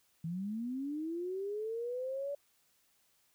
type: linear sweep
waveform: sine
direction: up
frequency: 158.5 to 576 Hz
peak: -35 dBFS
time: 0.24-2.35 s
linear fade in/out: 5 ms
effects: white hiss -72 dBFS RMS until 3.34 s